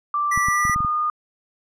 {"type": "tone with pitch glide", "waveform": "sine", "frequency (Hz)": [1174.7, 1221.8], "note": ["D6", "D#6"], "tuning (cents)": [0, -32], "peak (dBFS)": -19, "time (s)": [0.14, 1.1], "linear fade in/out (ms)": 2, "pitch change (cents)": 68, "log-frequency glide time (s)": [0.42, 0.73]}
{"type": "tone", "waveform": "square", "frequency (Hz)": 1960, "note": "B6", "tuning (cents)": -14, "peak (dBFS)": -22, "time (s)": [0.31, 0.75], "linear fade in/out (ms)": 10}
{"type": "clicks", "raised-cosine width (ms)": 5, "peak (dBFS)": -17, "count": 7, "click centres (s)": [0.376, 0.485, 0.652, 0.697, 0.761, 0.805, 0.848]}
{"effects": ["low-pass 12000 Hz 12 dB/octave"]}